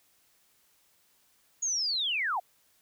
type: linear sweep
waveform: sine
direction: down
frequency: 6770 to 657 Hz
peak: -27 dBFS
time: 1.62-2.4 s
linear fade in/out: 10 ms
effects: white hiss -67 dBFS RMS until 2.81 s